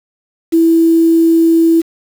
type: tone with quantisation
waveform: sine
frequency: 329.6 Hz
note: E4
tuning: in tune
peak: -6 dBFS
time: 0.52-1.82 s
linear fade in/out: 20 ms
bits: 5
effects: none